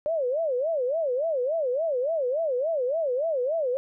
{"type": "tone with vibrato", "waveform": "sine", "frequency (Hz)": 571, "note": "D5", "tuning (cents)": -49, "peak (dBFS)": -23, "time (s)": [0.06, 3.77], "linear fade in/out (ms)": 0, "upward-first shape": "sine", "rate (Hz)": 3.5, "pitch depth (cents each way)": 270, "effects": []}